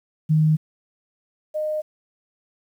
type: tone pair in turn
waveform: sine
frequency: 155.56 / 613.9 Hz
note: D#3 / D#5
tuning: 0 / -23 cents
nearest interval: 2 octaves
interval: 2377 cents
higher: second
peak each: -14 / -22 dBFS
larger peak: first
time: 0.29-0.57 / 1.54-1.82 s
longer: neither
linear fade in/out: 20 ms
effects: 9-bit